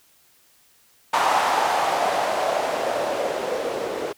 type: noise with low-pass filter sweep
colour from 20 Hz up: violet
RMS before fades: -23 dBFS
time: 1.13-4.13 s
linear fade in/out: 10 ms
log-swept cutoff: 900 to 450 Hz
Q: 3.2
effects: white hiss -58 dBFS RMS until 4.17 s